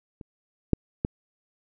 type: clicks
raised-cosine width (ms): 3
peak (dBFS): -28 / -6 / -11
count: 3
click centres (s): 0.212 / 0.733 / 1.049
effects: none